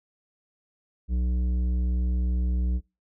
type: tone with tanh clipping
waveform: sine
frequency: 61.4 Hz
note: B1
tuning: 9 cents flat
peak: -24 dBFS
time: 1.08-2.81 s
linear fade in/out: 50 ms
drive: 10 dB
effects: noise-tail reverb RT60 0.3 s tail -26 dB re dry